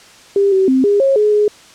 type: tone with pitch steps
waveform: sine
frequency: 398.4 / 381.7 / 261.8 / 406.8 / 543 / 421.3 / 418.1 Hz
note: G4 / G4 / C4 / G#4 / C#5 / G#4 / G#4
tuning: +28 / -46 / +1 / -36 / -36 / +25 / +12 cents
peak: -9 dBFS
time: 0.36-1.48 s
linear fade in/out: 2 ms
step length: 160 ms
effects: white hiss -42 dBFS RMS until 1.74 s + low-pass 7000 Hz 12 dB/octave